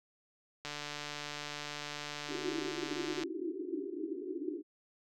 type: click train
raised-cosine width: 0.2 ms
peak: -23 dBFS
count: 381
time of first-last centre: 0.65-3.235 s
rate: 147 Hz
type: band-pass noise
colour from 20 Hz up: pink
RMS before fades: -39 dBFS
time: 2.27-4.63 s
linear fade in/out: 50 ms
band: 290 to 390 Hz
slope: 96 dB/octave
effects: none